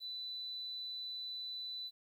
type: tone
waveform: triangle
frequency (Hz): 3988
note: B7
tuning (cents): +16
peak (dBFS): -37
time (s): 0-1.91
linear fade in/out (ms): 50
effects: tanh soft clip ceiling -39 dBFS + 12-bit